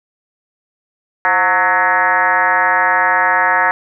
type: tone with frequency modulation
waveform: sine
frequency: 1300 Hz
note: E6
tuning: 24 cents flat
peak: -10 dBFS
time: 1.25-3.71 s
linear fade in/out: 0 ms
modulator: 193 Hz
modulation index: 3.2
effects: none